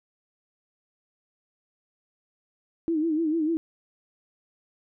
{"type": "tone with vibrato", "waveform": "sine", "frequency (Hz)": 318.4, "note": "D#4", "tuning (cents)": 40, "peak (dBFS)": -22, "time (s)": [2.88, 3.57], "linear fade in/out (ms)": 0, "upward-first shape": "sine", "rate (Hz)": 6.7, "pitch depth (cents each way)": 94, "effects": []}